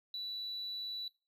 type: tone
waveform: triangle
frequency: 3951 Hz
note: B7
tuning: in tune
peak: -35 dBFS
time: 0.14-1.08 s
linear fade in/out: 2 ms
effects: noise-tail reverb RT60 0.3 s tail -22 dB re dry + tanh soft clip ceiling -35 dBFS